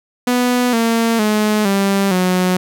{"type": "tone with pitch steps", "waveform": "sawtooth", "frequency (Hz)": [246.9, 229, 212.5, 197.1, 182.84], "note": ["B3", "A#3", "G#3", "G3", "F#3"], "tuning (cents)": [0, -31, 40, 10, -20], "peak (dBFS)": -9, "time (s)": [0.27, 2.57], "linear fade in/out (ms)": 5, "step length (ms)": 460, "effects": []}